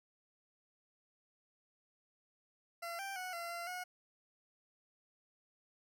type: tone with pitch steps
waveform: 20% pulse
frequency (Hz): 681 / 785 / 736 / 683 / 687 / 726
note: F5 / G5 / F#5 / F5 / F5 / F#5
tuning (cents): -44 / +2 / -9 / -39 / -29 / -33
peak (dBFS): -36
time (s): 2.82-3.84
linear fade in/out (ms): 10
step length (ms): 170
effects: none